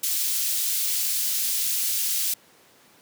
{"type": "high-pass noise", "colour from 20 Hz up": "white", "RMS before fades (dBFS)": -25, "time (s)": [0.03, 2.34], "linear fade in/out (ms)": 5, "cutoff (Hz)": 3600, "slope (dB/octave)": 12, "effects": ["pink hiss -55 dBFS RMS until 3.01 s", "high-pass 200 Hz 12 dB/octave"]}